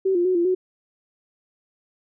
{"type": "tone with pitch steps", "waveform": "sine", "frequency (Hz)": [382.3, 349.9, 369.4, 343.8, 369.6], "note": ["G4", "F4", "F#4", "F4", "F#4"], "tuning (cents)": [-43, 3, -3, -27, -2], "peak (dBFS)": -17, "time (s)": [0.05, 0.55], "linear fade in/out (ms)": 10, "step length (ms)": 100, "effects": []}